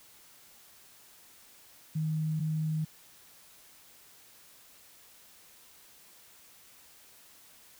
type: tone pair in turn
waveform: sine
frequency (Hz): 156.4 / 156.4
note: D#3 / D#3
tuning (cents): +9 / +9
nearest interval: unison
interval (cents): 0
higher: neither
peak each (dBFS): -28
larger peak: neither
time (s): 1.95-2.4 / 2.4-2.85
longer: neither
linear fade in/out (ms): 10
effects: white hiss -57 dBFS RMS until 7.79 s